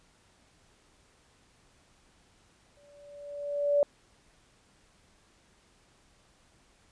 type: tone with exponential growth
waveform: sine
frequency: 577 Hz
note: D5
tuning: 31 cents flat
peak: -19 dBFS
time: 2.77-3.83 s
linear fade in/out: 1 ms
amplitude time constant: 230 ms
effects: pink hiss -64 dBFS RMS until 6.91 s + resampled to 22050 Hz